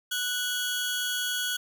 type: tone pair together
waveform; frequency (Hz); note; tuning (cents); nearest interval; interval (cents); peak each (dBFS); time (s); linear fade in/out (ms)
sawtooth; 1480 / 3322; F#6 / G#7; 0 / 0; octave + major second; 1400; -27; 0.11-1.57; 10
effects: none